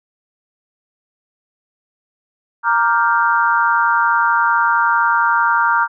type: chord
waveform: sine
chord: G minor seventh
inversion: first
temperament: equal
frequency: 932.3 / 1174.7 / 1396.9 / 1568 Hz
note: Bb5 / D6 / F6 / G6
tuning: 0 / 0 / 0 / 0 cents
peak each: -16 / -19 / -16 / -21 dBFS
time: 2.63-5.88 s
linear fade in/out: 50 ms
effects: none